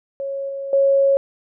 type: tone with level steps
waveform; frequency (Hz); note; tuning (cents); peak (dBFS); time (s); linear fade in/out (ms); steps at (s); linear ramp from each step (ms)
sine; 550; C#5; -14; -23 / -25 / -12; 0.2-1.17; 0; 0.49 / 0.73; 2
effects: none